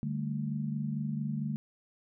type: chord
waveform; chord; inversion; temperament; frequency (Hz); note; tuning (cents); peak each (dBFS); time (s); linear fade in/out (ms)
sine; D suspended fourth; none; just; 146.83 / 195.78 / 220.2; D3 / G3 / A3; 0 / -2 / +2; -34 / -38 / -35; 0.03-1.56; 0
effects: none